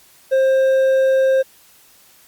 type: tone with hard clipping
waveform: triangle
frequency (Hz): 530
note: C5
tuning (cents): +22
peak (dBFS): -13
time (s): 0.31-1.43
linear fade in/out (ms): 20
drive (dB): 7
effects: white hiss -50 dBFS RMS until 2.27 s + Opus 48 kbps